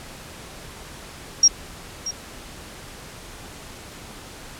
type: tone with echo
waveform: sine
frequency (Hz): 5610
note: F8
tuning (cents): +7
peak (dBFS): -9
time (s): 1.43-1.48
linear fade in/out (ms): 5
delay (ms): 630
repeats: 1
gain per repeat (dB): -15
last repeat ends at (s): 2.11
effects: pink hiss -40 dBFS RMS until 4.59 s + low-pass 11000 Hz 12 dB/octave